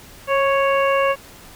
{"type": "harmonic tone with a mistuned harmonic", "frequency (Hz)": 554.4, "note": "C#5", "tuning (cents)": 0, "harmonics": [1, 2, 3, 4, 5], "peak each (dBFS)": [-17, -20, -27, -28, -27], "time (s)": [0.27, 1.16], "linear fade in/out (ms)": 50, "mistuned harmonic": 1, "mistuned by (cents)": -21, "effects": ["pink hiss -43 dBFS RMS until 1.55 s"]}